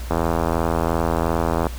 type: click train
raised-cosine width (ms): 1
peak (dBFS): -6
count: 130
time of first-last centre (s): 0.11-1.668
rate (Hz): 82.8
effects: added 60 Hz sine -28 dBFS peak until 1.78 s + pink hiss -39 dBFS RMS until 1.78 s